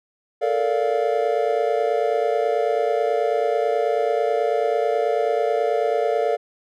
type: chord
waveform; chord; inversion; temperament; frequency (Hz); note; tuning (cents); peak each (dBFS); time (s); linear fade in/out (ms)
triangle; Bb major seventh; third; just; 437 / 466.2 / 582.7 / 699.2; A4 / Bb4 / D5 / F5; -12 / 0 / -14 / +2; -22; 0.41-6.37; 20
effects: none